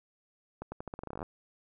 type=accelerating click train; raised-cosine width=1 ms; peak=-25 dBFS; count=16; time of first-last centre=0.62-1.228 s; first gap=100 ms; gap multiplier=0.85; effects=none